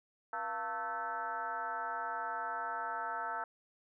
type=tone with frequency modulation; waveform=sine; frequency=1108.7 Hz; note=C#6; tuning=in tune; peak=-35 dBFS; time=0.33-3.44 s; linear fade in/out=2 ms; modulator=209 Hz; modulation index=2.1; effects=none